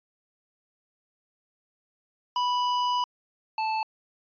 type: tone pair in turn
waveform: square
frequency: 986 / 878.4 Hz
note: B5 / A5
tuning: -3 / -3 cents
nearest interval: major second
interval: 200 cents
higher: first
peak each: -24 / -26 dBFS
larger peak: first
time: 2.36-3.04 / 3.58-3.83 s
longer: first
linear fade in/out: 2 ms
effects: resampled to 11025 Hz